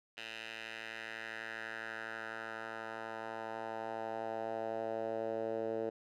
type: tone with band-pass filter sweep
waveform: 10% pulse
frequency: 112.1 Hz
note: A2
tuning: 33 cents sharp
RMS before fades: -41 dBFS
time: 0.17-5.9 s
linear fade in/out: 10 ms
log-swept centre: 2700 to 470 Hz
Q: 2.4
effects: none